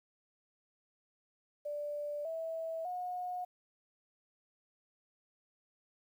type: tone with pitch steps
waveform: sine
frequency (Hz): 587.3 / 651.7 / 723.1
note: D5 / E5 / F#5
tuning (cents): 0 / -20 / -40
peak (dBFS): -36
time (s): 1.65-3.45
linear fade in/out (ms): 10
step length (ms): 600
effects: 11-bit